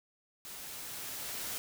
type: noise with level ramp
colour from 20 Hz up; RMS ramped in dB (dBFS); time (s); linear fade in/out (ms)
white; -46 to -38; 0.45-1.58; 0
effects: none